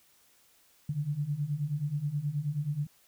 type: beating tone pair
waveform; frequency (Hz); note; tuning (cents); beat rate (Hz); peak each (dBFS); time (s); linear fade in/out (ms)
sine; 140.9 / 150.3; C#3 / D3; +29 / +40; 9.4; -34 / -31; 0.89-2.87; 5
effects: white hiss -64 dBFS RMS until 3.07 s